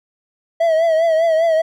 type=tone with vibrato; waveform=triangle; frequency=652 Hz; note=E5; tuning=19 cents flat; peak=-10 dBFS; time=0.6-1.62 s; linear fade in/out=10 ms; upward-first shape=triangle; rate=5 Hz; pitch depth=73 cents each way; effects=none